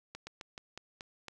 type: slowing click train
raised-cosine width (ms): 0.2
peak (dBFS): -26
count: 7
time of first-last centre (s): 0.15-1.283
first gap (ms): 120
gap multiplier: 1.18
effects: none